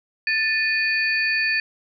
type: tone cluster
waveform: sine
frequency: 1769 / 2470 / 4532 Hz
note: A6 / D#7 / C#8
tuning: +9 / -13 / +37 cents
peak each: -22 / -22 / -28 dBFS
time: 0.27-1.6 s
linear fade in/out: 2 ms
effects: none